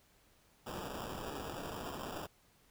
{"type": "noise with sample-and-hold", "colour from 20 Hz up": "white", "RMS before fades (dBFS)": -43, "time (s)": [0.66, 2.27], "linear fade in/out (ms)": 10, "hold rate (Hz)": 2100, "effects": ["pink hiss -68 dBFS RMS until 2.7 s"]}